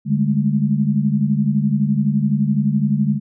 sine tone cluster, 145.8 / 201.8 / 213.6 Hz, D3 / G#3 / G#3, -12 / -49 / +49 cents, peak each -19 dBFS, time 0.05-3.2 s, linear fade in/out 50 ms, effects none

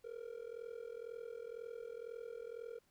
triangle tone with amplitude modulation, 466.2 Hz, A#4, in tune, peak -39 dBFS, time 0.04-2.79 s, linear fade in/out 10 ms, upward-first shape sine, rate 42 Hz, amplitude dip 90%, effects pink hiss -75 dBFS RMS until 2.9 s

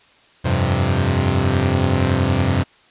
sawtooth chord, F suspended second, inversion none, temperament equal, 87.31 / 98 / 130.81 Hz, F2 / G2 / C3, 0 / 0 / 0 cents, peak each -16 dBFS, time 0.44-2.64 s, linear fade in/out 20 ms, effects white hiss -52 dBFS RMS until 2.9 s + resampled to 8000 Hz

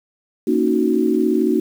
sine chord, D# minor seventh, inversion second, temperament equal, 233.1 / 277.2 / 311.1 / 370 Hz, A#3 / C#4 / D#4 / F#4, 0 / 0 / 0 / 0 cents, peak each -20 / -22 / -19 / -19 dBFS, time 0.47-1.6 s, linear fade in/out 5 ms, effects 7-bit

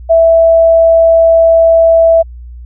sine tone, 659.3 Hz, E5, in tune, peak -3 dBFS, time 0.09-2.23 s, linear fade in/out 20 ms, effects added 60 Hz sine -26 dBFS peak until 2.65 s

